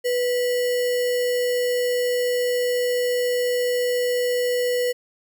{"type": "tone with sample-and-hold", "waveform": "sine", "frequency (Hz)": 492.9, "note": "B4", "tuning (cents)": -3, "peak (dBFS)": -19, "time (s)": [0.04, 4.93], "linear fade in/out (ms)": 20, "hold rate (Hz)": 2450, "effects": []}